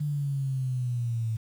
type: exponential sweep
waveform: sine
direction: down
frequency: 149.5 to 110.6 Hz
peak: -26 dBFS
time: 0-1.37 s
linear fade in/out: 10 ms
effects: 9-bit